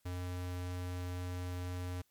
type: tone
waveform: square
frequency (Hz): 89.8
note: F2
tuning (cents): +49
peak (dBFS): -38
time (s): 0.05-2.02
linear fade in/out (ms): 10
effects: white hiss -75 dBFS RMS until 2.1 s + MP3 96 kbps